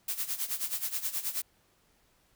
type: noise with tremolo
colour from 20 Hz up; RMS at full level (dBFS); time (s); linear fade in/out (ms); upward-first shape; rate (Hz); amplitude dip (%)
blue; -31; 0.08-1.42; 5; sine; 9.4; 80
effects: pink hiss -68 dBFS RMS until 2.35 s